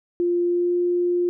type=tone with pitch glide; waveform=sine; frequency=349.2 to 352.4 Hz; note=F4 to F4; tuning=0 to +16 cents; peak=-18 dBFS; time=0.2-1.29 s; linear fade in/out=0 ms; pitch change=+16 cents; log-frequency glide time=0.44-0.75 s; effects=none